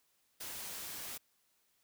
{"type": "noise", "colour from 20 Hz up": "white", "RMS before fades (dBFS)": -44, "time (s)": [0.4, 1.18], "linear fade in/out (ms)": 10, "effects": ["white hiss -75 dBFS RMS until 1.83 s"]}